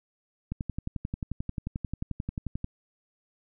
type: click train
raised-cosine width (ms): 5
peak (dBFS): -19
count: 25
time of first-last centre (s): 0.52-2.644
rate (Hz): 11.3
effects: none